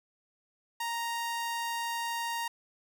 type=tone; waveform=sawtooth; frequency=932.3 Hz; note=A#5; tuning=in tune; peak=-28 dBFS; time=0.8-2.48 s; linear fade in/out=5 ms; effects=none